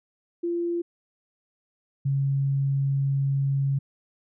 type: tone pair in turn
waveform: sine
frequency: 343.6 / 137.78 Hz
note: F4 / C#3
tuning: -28 / -10 cents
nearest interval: octave + major third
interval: 1582 cents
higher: first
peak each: -24 / -21 dBFS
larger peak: second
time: 0.43-0.82 / 2.05-3.79 s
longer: second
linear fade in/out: 10 ms
effects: none